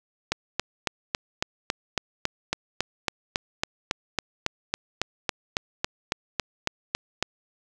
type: click train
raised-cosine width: 0.2 ms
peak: -6 dBFS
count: 26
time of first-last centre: 0.32-7.226 s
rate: 3.62 Hz
effects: none